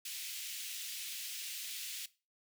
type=high-pass noise; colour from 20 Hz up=pink; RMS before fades=-43 dBFS; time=0.05-2.06 s; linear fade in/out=5 ms; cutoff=2500 Hz; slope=24 dB/octave; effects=noise-tail reverb RT60 0.3 s tail -18 dB re dry